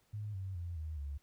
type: tone with pitch steps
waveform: sine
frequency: 105.1 / 95.27 / 86.36 / 78.28 / 70.96 Hz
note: G#2 / G2 / F2 / D#2 / C#2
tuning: +21 / -49 / -19 / +11 / +41 cents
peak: -38 dBFS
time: 0.13-1.18 s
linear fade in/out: 10 ms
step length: 210 ms
effects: pink hiss -73 dBFS RMS until 1.22 s